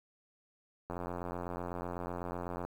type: click train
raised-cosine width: 1 ms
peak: -25 dBFS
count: 155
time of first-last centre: 0.9-2.65 s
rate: 88 Hz
effects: 9-bit